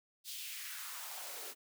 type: noise with high-pass filter sweep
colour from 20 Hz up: white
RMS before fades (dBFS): -45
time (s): 0.24-1.55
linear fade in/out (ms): 50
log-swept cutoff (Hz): 3900 to 350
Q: 2.1
effects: none